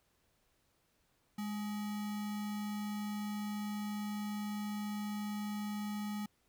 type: tone with sample-and-hold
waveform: sine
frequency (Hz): 207.7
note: G#3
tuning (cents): 0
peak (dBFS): -36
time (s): 1.38-6.26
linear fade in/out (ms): 5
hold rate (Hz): 1050
effects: pink hiss -75 dBFS RMS until 6.48 s